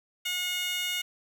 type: tone with high-pass filter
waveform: 15% pulse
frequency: 722 Hz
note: F#5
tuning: 43 cents flat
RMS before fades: -31 dBFS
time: 0.25-1.02 s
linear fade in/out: 10 ms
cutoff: 2800 Hz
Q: 1.8
effects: none